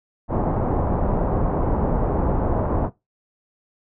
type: low-pass noise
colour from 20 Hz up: pink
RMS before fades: -21 dBFS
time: 0.28-2.9 s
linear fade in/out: 50 ms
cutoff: 950 Hz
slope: 24 dB/octave
effects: noise-tail reverb RT60 0.2 s tail -19 dB re dry